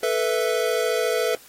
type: chord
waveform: square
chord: A suspended second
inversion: none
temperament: equal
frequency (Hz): 440 / 493.9 / 659.3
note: A4 / B4 / E5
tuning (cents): 0 / 0 / 0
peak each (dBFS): -25 / -25 / -27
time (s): 0.03-1.35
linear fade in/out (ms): 2
effects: white hiss -49 dBFS RMS until 1.48 s + AAC 48 kbps